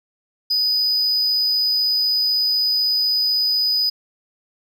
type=tone; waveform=triangle; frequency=4978 Hz; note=D#8; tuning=in tune; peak=-15 dBFS; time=0.5-3.9 s; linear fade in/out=10 ms; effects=none